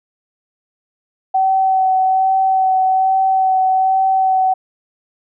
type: tone with vibrato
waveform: sine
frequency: 760 Hz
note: F#5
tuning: 46 cents sharp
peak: -11 dBFS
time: 1.34-4.54 s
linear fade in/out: 10 ms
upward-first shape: sine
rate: 1.2 Hz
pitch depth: 13 cents each way
effects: none